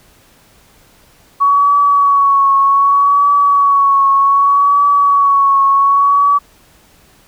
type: tone with vibrato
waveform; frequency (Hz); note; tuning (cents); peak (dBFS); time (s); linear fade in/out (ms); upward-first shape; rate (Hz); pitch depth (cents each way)
sine; 1122; C#6; +21; -7; 1.4-6.39; 20; triangle; 0.65; 38
effects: pink hiss -48 dBFS RMS until 7.27 s